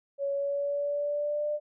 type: tone with pitch glide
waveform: sine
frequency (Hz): 559 to 595.7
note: C#5 to D5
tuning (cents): +14 to +24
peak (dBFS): -27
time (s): 0.18-1.6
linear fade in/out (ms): 50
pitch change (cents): +110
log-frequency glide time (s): 0.32-1.49
effects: none